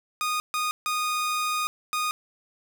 sawtooth tone bursts at uneven times, 1234 Hz, D#6, 15 cents flat, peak -21 dBFS, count 4, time 0.21-0.4 / 0.54-0.71 / 0.86-1.67 / 1.93-2.11 s, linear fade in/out 0 ms, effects none

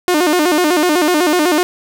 sawtooth tone with vibrato, 329.6 Hz, E4, in tune, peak -7 dBFS, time 0.08-1.63 s, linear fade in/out 0 ms, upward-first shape square, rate 8 Hz, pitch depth 150 cents each way, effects none

